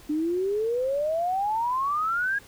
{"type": "exponential sweep", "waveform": "sine", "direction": "up", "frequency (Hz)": [293.7, 1661.2], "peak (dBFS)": -23, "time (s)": [0.09, 2.39], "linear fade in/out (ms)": 10, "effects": ["pink hiss -51 dBFS RMS until 2.47 s"]}